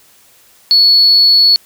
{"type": "tone", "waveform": "sine", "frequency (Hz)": 4403, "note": "C#8", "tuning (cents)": -13, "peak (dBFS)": -4, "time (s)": [0.71, 1.56], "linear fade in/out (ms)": 0, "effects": ["tanh soft clip ceiling 0 dBFS", "white hiss -47 dBFS RMS until 1.65 s"]}